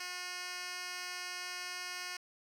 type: tone with band-pass filter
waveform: 10% pulse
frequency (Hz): 360.2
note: F#4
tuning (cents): -46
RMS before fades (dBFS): -42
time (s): 0-2.17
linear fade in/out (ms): 5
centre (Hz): 4200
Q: 1.1
effects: 10-bit